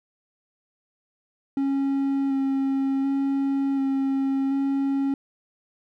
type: tone with vibrato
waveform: triangle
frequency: 272.6 Hz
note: C#4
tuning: 29 cents flat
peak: -19 dBFS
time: 1.57-5.14 s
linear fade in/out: 2 ms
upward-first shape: square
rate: 0.68 Hz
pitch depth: 12 cents each way
effects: none